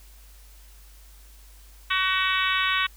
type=harmonic tone; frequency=376.5 Hz; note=F#4; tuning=30 cents sharp; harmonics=3 / 4 / 5 / 6 / 7 / 8 / 9 / 10; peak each=-27 / -28 / -29 / -30 / -30 / -31 / -32 / -32 dBFS; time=1.9-2.87 s; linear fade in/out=10 ms; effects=added 50 Hz sine -47 dBFS peak until 2.96 s + white hiss -55 dBFS RMS until 2.96 s